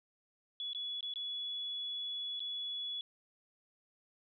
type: tone with dropouts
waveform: sine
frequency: 3398 Hz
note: G#7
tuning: 39 cents sharp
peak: -37 dBFS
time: 0.6-3.01 s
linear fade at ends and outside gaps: 1 ms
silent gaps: 0.732-0.748 / 1.008-1.028 / 1.138-1.158 / 2.395-2.403 s
effects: none